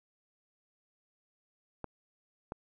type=clicks; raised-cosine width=1 ms; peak=-24 dBFS; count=2; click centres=1.843 / 2.521 s; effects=none